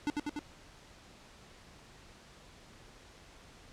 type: tone with echo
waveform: square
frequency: 295.1 Hz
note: D4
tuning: 8 cents sharp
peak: -30 dBFS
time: 0.07-0.1 s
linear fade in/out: 0 ms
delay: 97 ms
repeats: 3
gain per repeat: -2 dB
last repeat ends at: 0.391 s
effects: pink hiss -56 dBFS RMS until 3.72 s + low-pass 7000 Hz 12 dB/octave